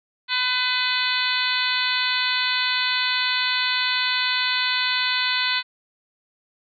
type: harmonic tone with a mistuned harmonic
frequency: 503 Hz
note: B4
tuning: 32 cents sharp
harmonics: 2 / 3 / 4 / 5 / 6 / 7 / 8 / 9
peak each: -30 / -27 / -28 / -28 / -31 / -27 / -27 / -30 dBFS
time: 0.28-5.63 s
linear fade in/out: 50 ms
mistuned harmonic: 9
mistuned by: -47 cents
effects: none